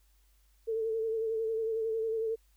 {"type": "tone with vibrato", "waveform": "sine", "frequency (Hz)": 446.4, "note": "A4", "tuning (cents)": 25, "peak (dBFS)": -29, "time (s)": [0.67, 2.36], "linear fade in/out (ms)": 20, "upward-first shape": "sine", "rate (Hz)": 11, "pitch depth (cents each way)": 35, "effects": ["added 50 Hz sine -63 dBFS peak until 2.56 s", "white hiss -72 dBFS RMS until 2.56 s"]}